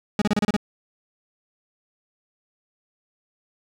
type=tone bursts; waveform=40% pulse; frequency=207.7 Hz; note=G#3; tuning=in tune; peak=-17 dBFS; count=7; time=0.19-0.565 s; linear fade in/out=2 ms; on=27 ms; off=31 ms; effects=low-pass 7000 Hz 12 dB/octave + 8-bit